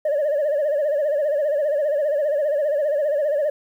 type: tone with vibrato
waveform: sine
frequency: 587.3 Hz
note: D5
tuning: in tune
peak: -16 dBFS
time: 0.05-3.5 s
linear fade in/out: 5 ms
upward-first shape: sine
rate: 15 Hz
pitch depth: 100 cents each way
effects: tanh soft clip ceiling -16 dBFS + 9-bit